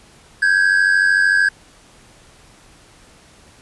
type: tone pair together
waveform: triangle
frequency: 1568.7 / 1662 Hz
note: G6 / G#6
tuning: +1 / +1 cents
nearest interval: minor second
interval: 100 cents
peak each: -13 dBFS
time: 0.42-1.49 s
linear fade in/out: 5 ms
effects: pink hiss -48 dBFS RMS until 3.61 s + resampled to 24000 Hz